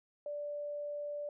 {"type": "tone", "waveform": "sine", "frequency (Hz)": 585, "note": "D5", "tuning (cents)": -7, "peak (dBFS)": -37, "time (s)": [0.26, 1.29], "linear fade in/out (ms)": 2, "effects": []}